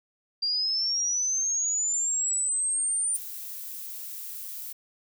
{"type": "linear sweep", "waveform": "sine", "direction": "up", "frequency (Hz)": [4722, 9180], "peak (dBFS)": -24, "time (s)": [0.42, 3.17], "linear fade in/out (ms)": 10}
{"type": "noise", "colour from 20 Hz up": "violet", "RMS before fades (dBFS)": -38, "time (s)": [3.14, 4.73], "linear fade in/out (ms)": 10}
{"effects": []}